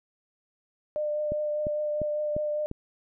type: tone with vibrato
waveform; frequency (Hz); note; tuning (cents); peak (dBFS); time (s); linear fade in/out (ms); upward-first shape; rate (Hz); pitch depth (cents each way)
sine; 600; D5; +37; -26; 0.96-2.66; 0; triangle; 5; 16
type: click train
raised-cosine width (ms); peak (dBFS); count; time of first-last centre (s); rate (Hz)
3; -21; 5; 1.32-2.714; 2.87
effects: none